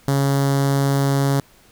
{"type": "tone with notch filter", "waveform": "sawtooth", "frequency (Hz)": 138.59, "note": "C#3", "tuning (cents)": 0, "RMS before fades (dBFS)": -18, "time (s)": [0.08, 1.4], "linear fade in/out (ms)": 2, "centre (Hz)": 2500, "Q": 1.2, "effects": ["pink hiss -52 dBFS RMS until 1.71 s"]}